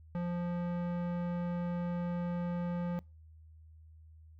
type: tone with low-pass filter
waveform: square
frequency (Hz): 174.7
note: F3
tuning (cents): +1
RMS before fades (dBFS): -35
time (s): 0.15-2.99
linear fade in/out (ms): 0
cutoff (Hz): 1400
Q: 0.61
effects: noise-tail reverb RT60 0.3 s tail -26 dB re dry + added 79 Hz sine -53 dBFS peak until 4.39 s